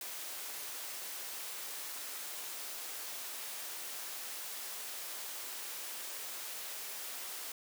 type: high-pass noise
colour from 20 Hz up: white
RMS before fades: -43 dBFS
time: 0.01-7.52 s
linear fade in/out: 2 ms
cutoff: 380 Hz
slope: 12 dB/octave
effects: none